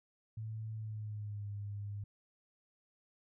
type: tone with pitch glide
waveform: sine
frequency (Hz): 110 to 102.04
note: A2 to G#2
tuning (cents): 0 to -30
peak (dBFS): -39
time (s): 0.37-2.04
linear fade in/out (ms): 5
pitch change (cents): -130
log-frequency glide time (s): 0.74-1.47
effects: none